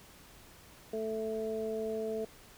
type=harmonic tone; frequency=220 Hz; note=A3; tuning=in tune; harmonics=1 / 2 / 3; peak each=-41 / -34 / -40 dBFS; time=0.93-2.25 s; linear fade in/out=5 ms; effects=pink hiss -56 dBFS RMS until 2.57 s